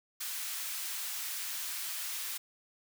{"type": "high-pass noise", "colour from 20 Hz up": "white", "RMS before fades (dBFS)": -38, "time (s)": [0.2, 2.38], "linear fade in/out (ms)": 10, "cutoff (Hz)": 1300, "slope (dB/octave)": 12, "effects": []}